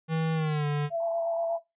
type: tone with pitch glide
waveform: square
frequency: 160.9 to 146.7 Hz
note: E3 to D3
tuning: -42 to -2 cents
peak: -26 dBFS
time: 0.08-0.9 s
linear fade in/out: 50 ms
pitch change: -160 cents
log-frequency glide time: 0.34-0.66 s
type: tone with vibrato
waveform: sine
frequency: 670 Hz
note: E5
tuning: 28 cents sharp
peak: -26 dBFS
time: 0.9-1.6 s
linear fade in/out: 50 ms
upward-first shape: square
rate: 8.4 Hz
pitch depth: 13 cents each way
type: band-pass noise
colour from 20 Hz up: pink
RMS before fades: -45 dBFS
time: 1-1.58 s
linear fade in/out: 5 ms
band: 800 to 960 Hz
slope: 96 dB/octave
effects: noise-tail reverb RT60 0.2 s tail -20 dB re dry + resampled to 8000 Hz